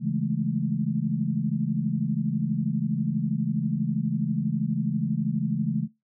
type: chord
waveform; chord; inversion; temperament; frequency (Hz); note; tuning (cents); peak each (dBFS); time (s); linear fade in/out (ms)
sine; A major seventh; first; equal; 138.59 / 164.81 / 207.7 / 220; C#3 / E3 / G#3 / A3; 0 / 0 / 0 / 0; -29; 0-5.88; 50
effects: noise-tail reverb RT60 0.2 s tail -20 dB re dry